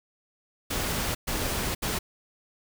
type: noise bursts at uneven times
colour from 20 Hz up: pink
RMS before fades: -29 dBFS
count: 3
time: 0.7-1.15 / 1.27-1.75 / 1.82-1.99 s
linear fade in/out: 10 ms
effects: none